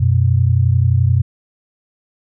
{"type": "tone pair together", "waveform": "sine", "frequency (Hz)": [91.97, 123.47], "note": ["F#2", "B2"], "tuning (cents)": [-10, 0], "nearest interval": "perfect fourth", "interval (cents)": 510, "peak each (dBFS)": -13, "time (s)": [0, 1.22], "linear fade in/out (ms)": 10, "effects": []}